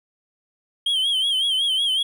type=tone with vibrato; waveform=triangle; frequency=3182 Hz; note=G7; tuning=25 cents sharp; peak=-17 dBFS; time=0.86-2.03 s; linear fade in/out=5 ms; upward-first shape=sine; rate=5.4 Hz; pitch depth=85 cents each way; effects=none